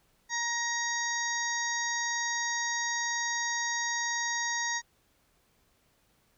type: harmonic tone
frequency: 941 Hz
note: A#5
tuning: 16 cents sharp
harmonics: 1 / 2 / 4 / 5 / 6 / 7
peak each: -36 / -32 / -40 / -43 / -39 / -35 dBFS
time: 0.29-4.82 s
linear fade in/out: 50 ms
effects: pink hiss -69 dBFS RMS until 6.37 s